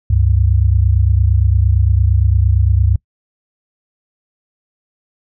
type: tone pair together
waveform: sine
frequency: 69.4 / 98.15 Hz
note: C#2 / G2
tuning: +3 / +3 cents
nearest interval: tritone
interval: 600 cents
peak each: -12 dBFS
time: 0.1-2.96 s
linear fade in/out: 5 ms
effects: noise-tail reverb RT60 0.1 s tail -25 dB re dry